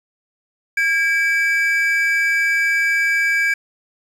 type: tone pair together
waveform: triangle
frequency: 1628 / 2308 Hz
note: G#6 / D7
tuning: -35 / -31 cents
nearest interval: tritone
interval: 604 cents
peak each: -16 dBFS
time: 0.77-3.54 s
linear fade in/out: 5 ms
effects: resampled to 32000 Hz + 7-bit